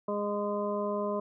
harmonic tone, 205.6 Hz, G#3, 17 cents flat, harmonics 1 / 2 / 3 / 5 / 6, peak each -35 / -34 / -33 / -36 / -46 dBFS, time 0.08-1.2 s, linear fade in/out 5 ms, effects none

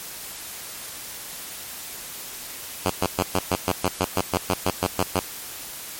5% pulse tone bursts, 92.5 Hz, F#2, in tune, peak -8 dBFS, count 15, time 2.85-5.2 s, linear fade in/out 10 ms, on 54 ms, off 110 ms, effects white hiss -36 dBFS RMS until 5.99 s + MP3 64 kbps

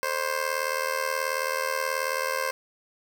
15% pulse tone with amplitude modulation, 526 Hz, C5, 9 cents sharp, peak -16 dBFS, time 0.03-2.51 s, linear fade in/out 0 ms, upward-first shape sine, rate 78.6 Hz, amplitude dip 80%, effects none

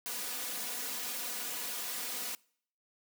white noise with comb filter, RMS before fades -38 dBFS, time 0.06-2.35 s, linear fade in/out 0 ms, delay 4.1 ms, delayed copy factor +0.9, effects noise-tail reverb RT60 0.6 s tail -25 dB re dry + high-pass 200 Hz 12 dB/octave

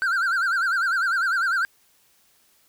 triangle tone with vibrato, 1469 Hz, F#6, 13 cents flat, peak -18 dBFS, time 0.02-1.65 s, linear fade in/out 0 ms, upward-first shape sine, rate 10 Hz, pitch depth 150 cents each way, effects white hiss -61 dBFS RMS until 2.68 s

